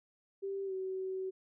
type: tone with pitch glide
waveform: sine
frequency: 392 to 377.8 Hz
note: G4 to F#4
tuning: 0 to +36 cents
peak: -35 dBFS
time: 0.42-1.31 s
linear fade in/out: 20 ms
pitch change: -64 cents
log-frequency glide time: 0.65-0.73 s
effects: none